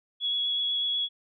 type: tone with vibrato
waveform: sine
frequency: 3361 Hz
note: G#7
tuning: 20 cents sharp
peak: -25 dBFS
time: 0.2-1.09 s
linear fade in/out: 50 ms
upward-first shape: triangle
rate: 8.1 Hz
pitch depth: 12 cents each way
effects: none